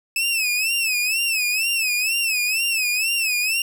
sawtooth tone with vibrato, 2600 Hz, E7, 24 cents flat, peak -16 dBFS, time 0.16-3.62 s, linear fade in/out 2 ms, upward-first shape sine, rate 2.1 Hz, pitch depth 120 cents each way, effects none

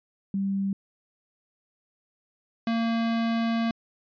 sine / square tone pair in turn, 196 / 229.1 Hz, G3 / A#3, 0 / -30 cents, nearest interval minor third, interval 270 cents, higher second, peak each -24 dBFS, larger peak neither, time 0.34-0.73 / 2.67-3.71 s, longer second, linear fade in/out 2 ms, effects resampled to 11025 Hz

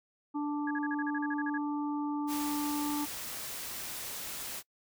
harmonic tone, 293.5 Hz, D4, 1 cent flat, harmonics 1 / 3 / 4, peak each -31 / -39 / -44 dBFS, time 0.34-3.06 s, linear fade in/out 20 ms
sine tone bursts, 1661.2 Hz, G#6, in tune, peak -34 dBFS, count 12, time 0.67-1.578 s, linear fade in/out 5 ms, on 39 ms, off 40 ms
white noise, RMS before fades -40 dBFS, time 2.27-4.63 s, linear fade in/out 50 ms
effects noise-tail reverb RT60 0.1 s tail -24 dB re dry

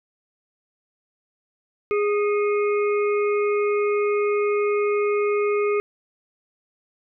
harmonic tone with a mistuned harmonic, 413 Hz, G#4, 10 cents flat, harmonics 1 / 3 / 5 / 6, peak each -19 / -29 / -33 / -35 dBFS, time 1.91-5.8 s, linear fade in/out 0 ms, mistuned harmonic 5, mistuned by +70 cents, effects none

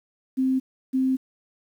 sine tone pair in turn, 261.6 / 261.6 Hz, C4 / C4, 0 / 0 cents, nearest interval unison, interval 0 cents, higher neither, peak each -19 dBFS, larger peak neither, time 0.37-0.6 / 0.93-1.17 s, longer second, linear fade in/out 20 ms, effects 9-bit

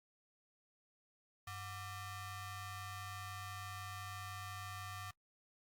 sawtooth ring-modulated tone, 634 Hz, D#5, 32 cents sharp, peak -38 dBFS, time 1.47-5.11 s, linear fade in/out 5 ms, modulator 537 Hz, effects noise-tail reverb RT60 0.1 s tail -26 dB re dry + Opus 48 kbps

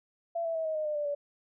sine tone with pitch steps, 675 / 660 / 645.3 / 630.9 / 616.8 / 603.1 / 589.7 / 576.5 Hz, E5 / E5 / E5 / D#5 / D#5 / D5 / D5 / D5, +41 / +2 / -37 / +24 / -15 / +46 / +7 / -32 cents, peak -29 dBFS, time 0.35-1.15 s, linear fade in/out 10 ms, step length 100 ms, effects none

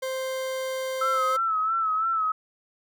40% pulse tone, 523.3 Hz, C5, in tune, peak -27 dBFS, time 0.02-1.37 s, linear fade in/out 10 ms
sine tone with vibrato, 1308 Hz, E6, 14 cents flat, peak -22 dBFS, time 1.01-2.32 s, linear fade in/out 5 ms, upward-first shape sine, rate 3 Hz, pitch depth 56 cents each way
effects none

